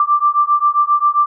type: beating tone pair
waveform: sine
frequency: 1174 / 1181.5 Hz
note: D6 / D6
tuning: -1 / +10 cents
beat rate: 7.5 Hz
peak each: -14 dBFS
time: 0-1.26 s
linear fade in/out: 2 ms
effects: none